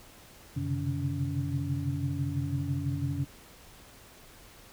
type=tone cluster; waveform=sine; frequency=92.4 / 131 / 137 / 149.1 / 283.5 Hz; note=F#2 / C3 / C#3 / D3 / C#4; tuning=-2 / +2 / -20 / +27 / +39 cents; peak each=-35 / -35 / -33 / -37 / -36 dBFS; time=0.56-3.25 s; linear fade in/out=10 ms; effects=pink hiss -53 dBFS RMS until 4.72 s